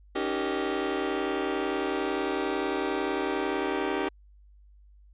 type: chord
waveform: sawtooth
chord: Eb dominant seventh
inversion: third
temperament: just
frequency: 280 / 311.1 / 388.9 / 466.7 Hz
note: Db4 / Eb4 / G4 / Bb4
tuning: +18 / 0 / -14 / +2 cents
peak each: -30 / -29 / -26 / -31 dBFS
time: 0.15-4.09 s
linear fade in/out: 10 ms
effects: added 50 Hz sine -52 dBFS peak until 5.13 s + resampled to 8000 Hz